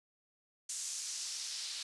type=noise with band-pass filter sweep; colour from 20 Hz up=white; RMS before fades=-41 dBFS; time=0.69-1.83 s; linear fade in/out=5 ms; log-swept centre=7200 to 4300 Hz; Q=2; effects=resampled to 24000 Hz